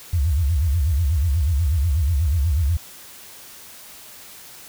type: tone with vibrato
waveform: sine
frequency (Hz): 76.6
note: D#2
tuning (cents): -27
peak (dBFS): -16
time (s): 0.13-2.77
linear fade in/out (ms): 5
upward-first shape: sine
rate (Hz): 8.2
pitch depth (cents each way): 270
effects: white hiss -42 dBFS RMS until 4.68 s